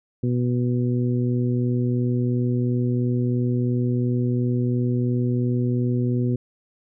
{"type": "harmonic tone", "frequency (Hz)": 122.9, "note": "B2", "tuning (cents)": -8, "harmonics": [1, 2, 3, 4], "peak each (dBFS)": [-21, -24, -29, -36], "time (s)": [0.23, 6.36], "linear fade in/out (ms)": 5, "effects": []}